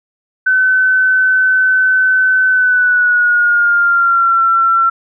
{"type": "tone with pitch glide", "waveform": "sine", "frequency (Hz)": [1518, 1352.4], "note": ["F#6", "E6"], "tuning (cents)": [44, 44], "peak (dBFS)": -8, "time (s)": [0.46, 4.9], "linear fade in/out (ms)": 10, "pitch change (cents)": -200, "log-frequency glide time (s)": [2.49, 4.41], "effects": []}